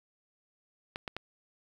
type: clicks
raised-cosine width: 0.3 ms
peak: -20 dBFS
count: 3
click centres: 0.959 / 1.078 / 1.166 s
effects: 8-bit